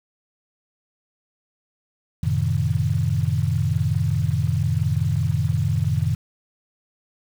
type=chord; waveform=sine; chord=F# diminished seventh; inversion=none; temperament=equal with one note detuned; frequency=91.07 / 110 / 130.81 / 155.56 Hz; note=F#2 / A2 / C3 / Eb3; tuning=-27 / 0 / 0 / 0 cents; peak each=-24 dBFS; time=2.23-6.15 s; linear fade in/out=5 ms; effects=7-bit